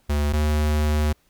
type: tone pair in turn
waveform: square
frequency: 73.42 / 75.48 Hz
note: D2 / D2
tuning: 0 / +48 cents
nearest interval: unison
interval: 48 cents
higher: second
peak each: -20 / -19 dBFS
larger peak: second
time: 0.09-0.33 / 0.33-1.13 s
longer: second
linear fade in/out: 10 ms
effects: pink hiss -63 dBFS RMS until 1.29 s